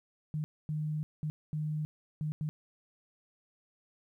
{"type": "tone bursts at uneven times", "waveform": "sine", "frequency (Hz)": 152.8, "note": "D#3", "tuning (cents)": -31, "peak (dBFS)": -31, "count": 6, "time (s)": [[0.34, 0.44], [0.69, 1.03], [1.23, 1.3], [1.53, 1.85], [2.21, 2.32], [2.41, 2.49]], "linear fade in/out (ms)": 0, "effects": ["12-bit"]}